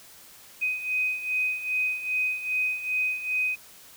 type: beating tone pair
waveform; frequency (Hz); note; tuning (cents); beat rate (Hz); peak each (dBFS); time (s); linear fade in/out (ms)
sine; 2507 / 2509.5; D#7 / D#7; +12 / +14; 2.5; -26 / -31; 0.61-3.56; 20
effects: white hiss -50 dBFS RMS until 3.96 s